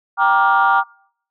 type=chord; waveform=sine; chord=G minor seventh; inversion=none; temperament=just; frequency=784 / 940.8 / 1176 / 1411.2 Hz; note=G5 / Bb5 / D6 / F6; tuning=0 / +16 / +2 / +18 cents; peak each=-16 dBFS; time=0.17-0.84 s; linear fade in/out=50 ms; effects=noise-tail reverb RT60 0.6 s tail -25 dB re dry + tanh soft clip ceiling -4 dBFS